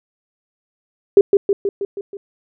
sine tone with echo, 398.6 Hz, G4, 29 cents sharp, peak -3 dBFS, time 1.17-1.21 s, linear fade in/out 2 ms, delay 160 ms, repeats 6, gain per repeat -4 dB, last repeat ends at 2.17 s, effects none

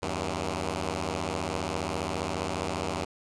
5% pulse beating tone pair, 79.6 / 94.6 Hz, D#2 / F#2, +40 / +39 cents, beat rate 15 Hz, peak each -21 dBFS, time 0.02-3.05 s, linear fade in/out 10 ms, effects resampled to 22050 Hz + 8-bit

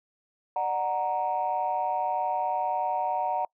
sine chord, D augmented, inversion none, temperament equal with one note detuned, 598.3 / 740 / 932.3 Hz, D5 / F#5 / A#5, +32 / 0 / 0 cents, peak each -33 / -27 / -28 dBFS, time 0.56-3.45 s, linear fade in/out 2 ms, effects noise-tail reverb RT60 0.1 s tail -25 dB re dry + tanh soft clip ceiling -18 dBFS

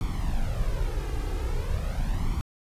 brown noise with flanger, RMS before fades -27 dBFS, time 0.01-2.41 s, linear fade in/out 0 ms, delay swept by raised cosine 0.89 to 2.49 ms, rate 0.42 Hz, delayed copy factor +0.7, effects resampled to 32000 Hz

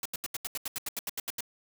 white noise bursts, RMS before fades -34 dBFS, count 14, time 0.03-1.407 s, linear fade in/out 2 ms, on 25 ms, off 79 ms, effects none

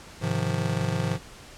square chord, F minor seventh, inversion first, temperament just, 104.77 / 130.96 / 157.15 / 174.61 Hz, Ab2 / C3 / Eb3 / F3, +16 / +2 / +18 / 0 cents, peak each -31 dBFS, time 0.2-1.19 s, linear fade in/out 50 ms, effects pink hiss -46 dBFS RMS until 1.57 s + low-pass 9000 Hz 12 dB/octave

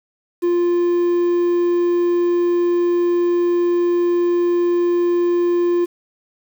triangle tone with quantisation, 349 Hz, F4, 1 cent flat, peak -12 dBFS, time 0.42-5.86 s, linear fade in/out 20 ms, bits 7, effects none

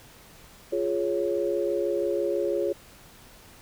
sine chord, Db major, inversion first, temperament equal, 349.2 / 415.3 / 554.4 Hz, F4 / Ab4 / Db5, 0 / 0 / 0 cents, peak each -28 / -28 / -28 dBFS, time 0.72-2.73 s, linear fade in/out 10 ms, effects pink hiss -51 dBFS RMS until 3.61 s

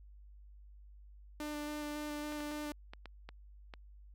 sawtooth tone with vibrato, 297.6 Hz, D4, 23 cents sharp, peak -35 dBFS, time 1.4-2.72 s, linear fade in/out 2 ms, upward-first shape square, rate 3.6 Hz, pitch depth 10 cents each way
clicks, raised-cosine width 0.3 ms, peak -31 dBFS, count 7, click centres 2.323 / 2.405 / 2.514 / 2.935 / 3.057 / 3.29 / 3.738 s
effects added 50 Hz sine -53 dBFS peak until 4.14 s

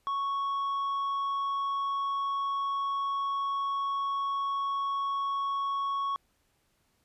sine tone with tanh clipping, 1108.7 Hz, C#6, in tune, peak -29 dBFS, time 0.07-6.16 s, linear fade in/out 0 ms, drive 4 dB, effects pink hiss -72 dBFS RMS until 7.04 s + resampled to 32000 Hz

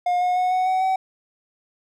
triangle tone with pitch steps, 714 / 722.7 / 731.5 / 740.5 / 749.5 / 758.6 Hz, F5 / F#5 / F#5 / F#5 / F#5 / F#5, +38 / -41 / -20 / +1 / +22 / +43 cents, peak -16 dBFS, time 0.06-0.96 s, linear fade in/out 5 ms, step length 150 ms, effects none

